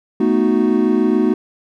triangle chord, B dominant seventh, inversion third, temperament equal, 220 / 246.9 / 311.1 / 370 Hz, A3 / B3 / D#4 / F#4, 0 / 0 / 0 / 0 cents, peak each -16 dBFS, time 0.2-1.34 s, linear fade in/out 5 ms, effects none

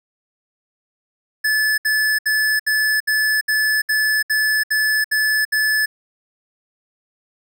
square tone bursts, 1731 Hz, A6, 29 cents flat, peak -16 dBFS, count 11, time 1.44-5.86 s, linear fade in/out 10 ms, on 340 ms, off 68 ms, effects none

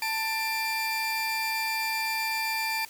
30% pulse tone pair together, 887.4 / 2369 Hz, A5 / D7, +14 / +14 cents, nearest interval octave + perfect fourth, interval 1700 cents, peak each -28 / -27 dBFS, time 0.02-2.85 s, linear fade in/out 2 ms, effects white hiss -49 dBFS RMS until 2.89 s

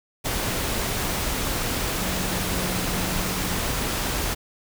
sine tone in noise, 184.5 Hz, F#3, 5 cents flat, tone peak -32 dBFS, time 1.95-3.59 s, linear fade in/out 20 ms, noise pink, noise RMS -26 dBFS, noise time 0.24-4.35 s, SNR -9 dB, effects none

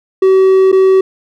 triangle tone with dropouts, 380.4 Hz, F#4, 48 cents sharp, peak -3 dBFS, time 0.22-1.01 s, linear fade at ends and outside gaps 5 ms, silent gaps 0.718-0.726 s, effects none

